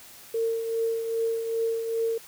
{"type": "tone with tremolo", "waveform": "sine", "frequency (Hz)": 455, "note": "A#4", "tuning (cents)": -42, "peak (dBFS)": -22, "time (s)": [0.34, 2.18], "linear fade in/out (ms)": 5, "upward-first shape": "triangle", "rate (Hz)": 2.5, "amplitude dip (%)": 55, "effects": ["white hiss -48 dBFS RMS until 2.27 s"]}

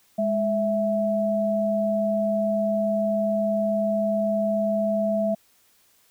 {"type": "tone pair together", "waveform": "sine", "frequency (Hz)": [207.7, 659.4], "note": ["G#3", "E5"], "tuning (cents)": [0, 0], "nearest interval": "octave + minor sixth", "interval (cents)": 2000, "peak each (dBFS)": [-25, -22], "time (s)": [0.18, 5.35], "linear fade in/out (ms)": 10, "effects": ["white hiss -61 dBFS RMS until 6.1 s"]}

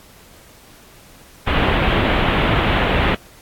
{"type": "low-pass noise", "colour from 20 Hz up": "pink", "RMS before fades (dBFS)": -17, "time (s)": [1.47, 3.15], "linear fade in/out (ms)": 5, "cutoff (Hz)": 3400, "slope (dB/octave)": 48, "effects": ["pink hiss -46 dBFS RMS until 3.41 s", "AAC 64 kbps"]}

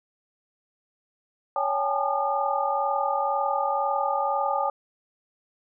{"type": "tone cluster", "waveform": "sine", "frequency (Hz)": [560, 790, 832, 872, 1214], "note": ["C#5", "G5", "G#5", "A5", "D#6"], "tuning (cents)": [18, 13, 3, -16, -43], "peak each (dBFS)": -29, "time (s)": [1.56, 4.7], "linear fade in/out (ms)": 2, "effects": []}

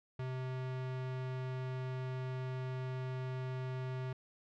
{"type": "tone", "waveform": "square", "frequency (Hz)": 129.1, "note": "C3", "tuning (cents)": -23, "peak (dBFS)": -38, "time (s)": [0.19, 4.13], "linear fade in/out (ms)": 5, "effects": ["low-pass 3000 Hz 12 dB/octave"]}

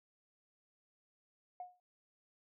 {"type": "tone with exponential decay", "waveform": "sine", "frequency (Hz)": 722, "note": "F#5", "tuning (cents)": -43, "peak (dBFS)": -39, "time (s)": [1.6, 1.8], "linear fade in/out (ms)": 2, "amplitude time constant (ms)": 43, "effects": ["tanh soft clip ceiling -35 dBFS"]}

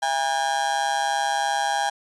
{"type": "tone with amplitude modulation", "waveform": "35% pulse", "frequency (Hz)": 810, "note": "G#5", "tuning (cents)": -43, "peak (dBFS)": -16, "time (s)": [0.02, 1.9], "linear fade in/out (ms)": 10, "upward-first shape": "sine", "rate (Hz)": 143, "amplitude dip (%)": 80, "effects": ["resampled to 22050 Hz"]}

